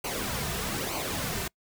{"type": "noise with flanger", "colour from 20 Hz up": "pink", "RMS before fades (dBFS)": -32, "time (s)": [0.04, 1.48], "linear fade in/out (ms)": 5, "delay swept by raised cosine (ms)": [0.56, 3.66], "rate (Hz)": 1.1, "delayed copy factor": -0.6, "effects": ["noise-tail reverb RT60 0.1 s tail -26 dB re dry"]}